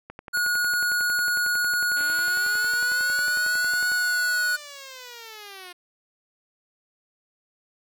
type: click train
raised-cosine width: 0.5 ms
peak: -23 dBFS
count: 43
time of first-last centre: 0.1-3.918 s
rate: 11 Hz
type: tone with pitch glide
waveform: square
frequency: 1449 to 1466.7 Hz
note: F#6 to F#6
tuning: -37 to -16 cents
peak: -22 dBFS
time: 0.33-4.57 s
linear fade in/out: 20 ms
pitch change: +21 cents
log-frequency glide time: 2.15-3.03 s
type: linear two-way sweep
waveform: 5% pulse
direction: up then down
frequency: 277.2 to 740 to 351 Hz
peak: -28 dBFS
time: 1.96-5.73 s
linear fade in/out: 10 ms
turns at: 3.91 s
effects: none